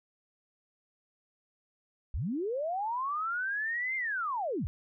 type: linear two-way sweep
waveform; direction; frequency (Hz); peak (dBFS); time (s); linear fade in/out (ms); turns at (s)
sine; up then down; 44 to 2123 to 44; -30; 2.14-4.67; 0; 3.96
effects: none